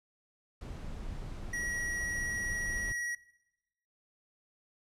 brown noise, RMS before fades -41 dBFS, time 0.61-2.92 s, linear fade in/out 2 ms
square tone with vibrato, 1914 Hz, A#6, 45 cents sharp, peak -34 dBFS, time 1.53-3.15 s, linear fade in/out 5 ms, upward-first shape square, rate 15 Hz, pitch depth 8 cents each way
effects noise-tail reverb RT60 1.0 s tail -23 dB re dry + low-pass 10000 Hz 12 dB/octave

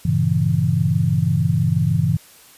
sine chord, G diminished seventh, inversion none, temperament equal, 98 / 116.54 / 138.59 / 164.81 Hz, G2 / Bb2 / Db3 / Fb3, 0 / 0 / 0 / 0 cents, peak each -22 / -22 / -20 / -19 dBFS, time 0.05-2.17 s, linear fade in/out 5 ms, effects white hiss -47 dBFS RMS until 2.57 s + resampled to 32000 Hz

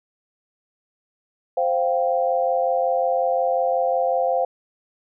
sine chord, C suspended fourth, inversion none, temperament equal, 523.3 / 698.5 / 784 Hz, C5 / F5 / G5, 0 / 0 / 0 cents, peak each -21 / -22 / -25 dBFS, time 1.57-4.45 s, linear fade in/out 5 ms, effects none

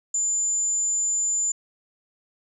sine tone, 7100 Hz, A8, 15 cents sharp, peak -21 dBFS, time 0.14-1.52 s, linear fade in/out 5 ms, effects none

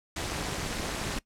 pink noise with amplitude modulation, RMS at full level -29 dBFS, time 0.16-1.19 s, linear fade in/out 5 ms, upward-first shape sine, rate 253 Hz, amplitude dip 90%, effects noise-tail reverb RT60 0.1 s tail -21 dB re dry + low-pass 9000 Hz 12 dB/octave

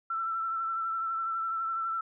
sine tone with vibrato, 1337 Hz, E6, 24 cents sharp, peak -29 dBFS, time 0.1-2.01 s, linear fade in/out 5 ms, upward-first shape triangle, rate 12 Hz, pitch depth 34 cents each way, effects none

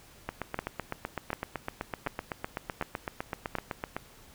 two click trains, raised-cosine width 0.5 ms, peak -15 / -17 dBFS, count 5 / 30, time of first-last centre 0.59-3.553 / 0.29-3.966 s, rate 1.35 / 7.89 Hz, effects pink hiss -55 dBFS RMS until 4.34 s

